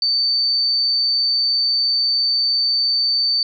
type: tone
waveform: sine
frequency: 4563 Hz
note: C#8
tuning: 49 cents sharp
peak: -15 dBFS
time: 0.02-3.43 s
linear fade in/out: 2 ms
effects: none